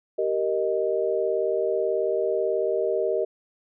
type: chord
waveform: sine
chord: Eb major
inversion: first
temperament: equal with one note detuned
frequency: 387.9 / 466.2 / 622.3 Hz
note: G4 / Bb4 / Eb5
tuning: -18 / 0 / 0 cents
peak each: -26 dBFS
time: 0.18-3.25 s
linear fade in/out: 10 ms
effects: none